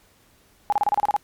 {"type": "tone bursts", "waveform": "sine", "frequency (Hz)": 826, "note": "G#5", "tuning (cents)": -10, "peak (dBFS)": -16, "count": 9, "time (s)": [0.7, 1.164], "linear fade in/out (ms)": 0, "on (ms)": 24, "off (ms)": 31, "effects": ["pink hiss -58 dBFS RMS until 1.23 s", "MP3 96 kbps"]}